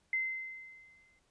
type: tone with exponential decay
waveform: sine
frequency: 2068 Hz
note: C7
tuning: 21 cents flat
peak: -28 dBFS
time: 0.13-1.19 s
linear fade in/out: 2 ms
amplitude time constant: 230 ms
effects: pink hiss -73 dBFS RMS until 1.3 s + resampled to 22050 Hz